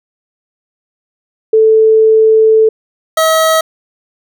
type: tone pair in turn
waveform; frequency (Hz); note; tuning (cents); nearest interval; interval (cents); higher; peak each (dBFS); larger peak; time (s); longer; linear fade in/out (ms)
sine / 25% pulse; 440 / 641.3; A4 / E5; 0 / -48; perfect fifth; 652; second; -4; neither; 1.53-2.69 / 3.17-3.61; first; 5
effects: none